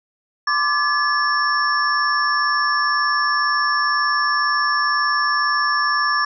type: tone cluster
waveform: sine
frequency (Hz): 1032 / 1174 / 1713 / 5440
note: C6 / D6 / A6 / F8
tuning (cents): -24 / -1 / -47 / -46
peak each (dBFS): -27 / -19 / -20 / -25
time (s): 0.47-6.25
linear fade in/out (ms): 5
effects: none